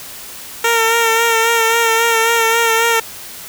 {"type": "tone with vibrato", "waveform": "10% pulse", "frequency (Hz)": 457.6, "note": "A#4", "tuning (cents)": -32, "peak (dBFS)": -3, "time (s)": [0.64, 3], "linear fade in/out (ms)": 5, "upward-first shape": "sine", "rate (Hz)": 3.7, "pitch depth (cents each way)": 31, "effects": ["white hiss -32 dBFS RMS until 3.48 s"]}